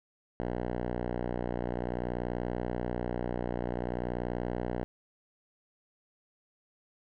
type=tone with low-pass filter; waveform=5% pulse; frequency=60.5 Hz; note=B1; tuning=35 cents flat; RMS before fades=-34 dBFS; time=0.4-4.84 s; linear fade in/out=0 ms; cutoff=1200 Hz; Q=0.63; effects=none